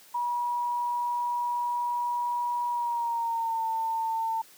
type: tone with pitch glide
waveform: sine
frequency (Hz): 964 to 899.4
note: B5 to A5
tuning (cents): -42 to +38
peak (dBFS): -26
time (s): 0.14-4.42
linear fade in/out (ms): 10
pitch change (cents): -120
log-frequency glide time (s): 2.68-3.65
effects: white hiss -54 dBFS RMS until 4.57 s + high-pass 150 Hz 12 dB/octave